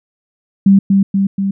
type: tone with echo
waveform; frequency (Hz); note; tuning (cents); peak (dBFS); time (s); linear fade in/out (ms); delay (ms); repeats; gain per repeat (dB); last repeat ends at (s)
sine; 196; G3; 0; -4; 0.66-0.79; 5; 240; 3; -3; 1.51
effects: none